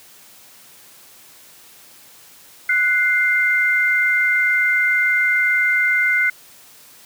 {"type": "tone pair together", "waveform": "sine", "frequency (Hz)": [1480, 2093], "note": ["F#6", "C7"], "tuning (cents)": [0, 0], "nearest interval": "tritone", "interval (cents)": 600, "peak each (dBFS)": [-18, -16], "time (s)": [2.69, 6.3], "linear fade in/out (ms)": 5, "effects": ["white hiss -46 dBFS RMS until 7.05 s", "high-pass 80 Hz 12 dB/octave"]}